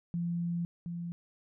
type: tone pair in turn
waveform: sine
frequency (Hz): 171.6 / 171.6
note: F3 / F3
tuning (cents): -30 / -30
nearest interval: unison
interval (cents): 0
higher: neither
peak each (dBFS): -30 / -35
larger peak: first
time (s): 0.14-0.65 / 0.86-1.12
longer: first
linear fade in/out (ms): 0
effects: none